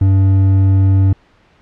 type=tone with hard clipping; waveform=triangle; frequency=96.4 Hz; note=G2; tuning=28 cents flat; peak=-9 dBFS; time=0.01-1.13 s; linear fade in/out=5 ms; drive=9 dB; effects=pink hiss -51 dBFS RMS until 1.61 s + low-pass 3000 Hz 12 dB/octave